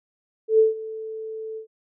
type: tone with ADSR envelope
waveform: sine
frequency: 440.3 Hz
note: A4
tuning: 1 cent sharp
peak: -11 dBFS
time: 0.48-1.67 s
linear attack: 110 ms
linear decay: 150 ms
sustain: -19 dB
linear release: 100 ms
effects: none